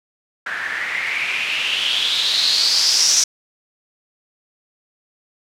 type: noise with low-pass filter sweep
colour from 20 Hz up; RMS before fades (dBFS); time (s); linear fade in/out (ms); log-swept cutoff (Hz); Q
blue; -19; 0.46-3.24; 5; 1600 to 6000; 6.1
effects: none